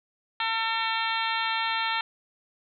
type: harmonic tone with a mistuned harmonic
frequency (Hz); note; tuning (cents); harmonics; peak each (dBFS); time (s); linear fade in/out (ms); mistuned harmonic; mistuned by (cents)
450.4; A4; +40; 2 / 3 / 4 / 5 / 6 / 7 / 8 / 9; -30 / -32 / -33 / -34 / -35 / -35 / -36 / -37; 0.4-2.01; 2; 7; +30
effects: none